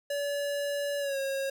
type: tone with pitch glide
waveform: square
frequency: 572 to 543.7 Hz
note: D5 to C#5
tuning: -46 to -34 cents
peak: -30 dBFS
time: 0.1-1.5 s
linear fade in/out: 5 ms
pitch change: -88 cents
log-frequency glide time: 0.99-1.18 s
effects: none